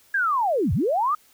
sine linear two-way sweep, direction down then up, 1661.2 to 69.1 to 1268 Hz, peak -19 dBFS, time 0.14-1.15 s, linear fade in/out 5 ms, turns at 0.73 s, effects white hiss -57 dBFS RMS until 1.33 s

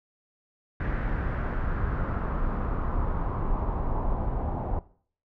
brown noise with low-pass filter sweep, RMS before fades -28 dBFS, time 0.8-4.79 s, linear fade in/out 2 ms, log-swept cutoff 1700 to 820 Hz, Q 2.9, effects noise-tail reverb RT60 0.5 s tail -18 dB re dry

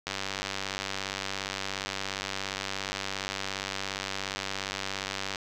click train, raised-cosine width 0.2 ms, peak -14 dBFS, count 515, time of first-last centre 0.07-5.358 s, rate 97.2 Hz, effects none

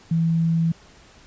sine tone, 164.81 Hz, E3, in tune, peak -17 dBFS, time 0.11-0.72 s, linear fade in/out 5 ms, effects pink hiss -50 dBFS RMS until 1.26 s + resampled to 16000 Hz

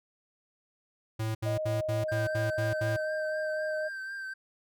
square tone bursts, 110.6 Hz, A2, 9 cents sharp, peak -30 dBFS, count 8, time 1.19-2.967 s, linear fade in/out 10 ms, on 160 ms, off 71 ms
sine tone with pitch glide, 622.3 to 618.7 Hz, D#5 to D#5, 0 to -10 cents, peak -30 dBFS, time 1.45-3.89 s, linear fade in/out 20 ms, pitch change -10 cents, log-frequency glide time 2.16-3.64 s
triangle tone with vibrato, 1568 Hz, G6, in tune, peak -34 dBFS, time 2.08-4.34 s, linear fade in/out 10 ms, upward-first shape triangle, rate 4 Hz, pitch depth 36 cents each way
effects none

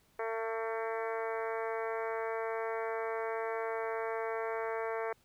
harmonic tone, 224.9 Hz, A3, 38 cents sharp, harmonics 2 / 3 / 4 / 5 / 6 / 7 / 8 / 9 / 10, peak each -36 / -40 / -42 / -44 / -46 / -47 / -48 / -49 / -50 dBFS, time 0.19-5.13 s, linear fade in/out 5 ms, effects pink hiss -69 dBFS RMS until 5.24 s

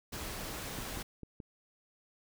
pink noise, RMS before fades -41 dBFS, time 0.12-1.03 s, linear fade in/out 10 ms
clicks, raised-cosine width 3 ms, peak -31 dBFS, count 4, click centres 0.787 / 0.973 / 1.233 / 1.402 s
effects none

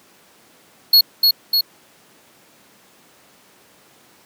square tone with echo, 4336 Hz, C#8, 39 cents flat, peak -8 dBFS, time 0.93-1.01 s, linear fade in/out 5 ms, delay 300 ms, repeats 2, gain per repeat -3 dB, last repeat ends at 1.61 s, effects pink hiss -51 dBFS RMS until 4.25 s + high-pass 200 Hz 12 dB/octave

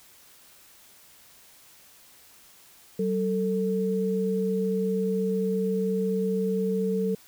sine tone pair together, 190 / 445.7 Hz, F#3 / A4, +46 / +22 cents, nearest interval octave + minor third, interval 1476 cents, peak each -26 dBFS, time 2.99-7.15 s, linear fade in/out 5 ms, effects white hiss -54 dBFS RMS until 7.27 s

